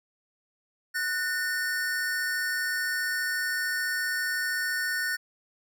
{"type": "tone pair together", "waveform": "square", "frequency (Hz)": [1477.8, 1813], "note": ["F#6", "A#6"], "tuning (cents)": [-3, -49], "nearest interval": "major third", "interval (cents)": 354, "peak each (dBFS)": [-31, -30], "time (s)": [0.94, 5.17], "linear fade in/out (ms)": 20, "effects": []}